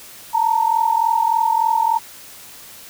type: tone pair together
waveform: sine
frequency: 888.9 / 932.3 Hz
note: A5 / A#5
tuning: +17 / 0 cents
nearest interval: minor second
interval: 83 cents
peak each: -17 dBFS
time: 0.33-1.99 s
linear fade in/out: 20 ms
effects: white hiss -40 dBFS RMS until 2.89 s